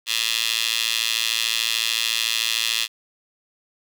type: tone with high-pass filter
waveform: 15% pulse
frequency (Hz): 113.6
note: A#2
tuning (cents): -44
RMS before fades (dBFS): -23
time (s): 0.06-2.88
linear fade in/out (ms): 50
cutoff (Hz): 3200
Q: 2.4
effects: none